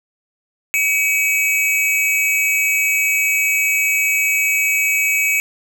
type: tone pair together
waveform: square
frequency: 2265 / 2570 Hz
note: C#7 / E7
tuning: +37 / -45 cents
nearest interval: major second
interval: 218 cents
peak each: -18 dBFS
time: 0.74-5.4 s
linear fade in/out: 0 ms
effects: none